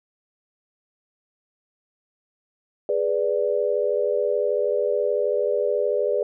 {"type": "chord", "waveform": "sine", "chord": "G# diminished", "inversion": "none", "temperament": "equal", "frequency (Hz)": [415.3, 493.9, 587.3], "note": ["G#4", "B4", "D5"], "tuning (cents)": [0, 0, 0], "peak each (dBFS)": -24, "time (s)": [2.89, 6.23], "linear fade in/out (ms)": 2, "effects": []}